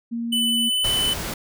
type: tone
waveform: sine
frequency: 233.1 Hz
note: A#3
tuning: in tune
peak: -24 dBFS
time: 0.11-0.7 s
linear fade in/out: 20 ms
type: tone with pitch glide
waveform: square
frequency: 2997 to 3014 Hz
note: F#7 to F#7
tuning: +22 to +31 cents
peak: -20 dBFS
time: 0.32-1.14 s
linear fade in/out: 10 ms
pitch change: +9 cents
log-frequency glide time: 0.56-0.89 s
type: noise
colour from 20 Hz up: pink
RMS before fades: -29 dBFS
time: 0.84-1.34 s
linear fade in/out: 5 ms
effects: none